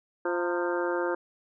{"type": "harmonic tone with a mistuned harmonic", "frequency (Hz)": 174.61, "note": "F3", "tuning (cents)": 0, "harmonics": [2, 3, 4, 5, 6, 7, 8, 9], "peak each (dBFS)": [-29, -31, -41, -35, -42, -39, -38, -37], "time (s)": [0.25, 1.15], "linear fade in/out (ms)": 5, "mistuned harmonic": 5, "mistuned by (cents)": 70, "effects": []}